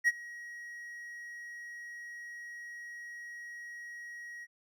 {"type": "tone with ADSR envelope", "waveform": "triangle", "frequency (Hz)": 1900, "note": "A#6", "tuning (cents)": 33, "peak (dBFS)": -19, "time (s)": [0.04, 4.47], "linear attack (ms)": 38, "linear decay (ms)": 34, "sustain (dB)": -22, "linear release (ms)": 40, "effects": []}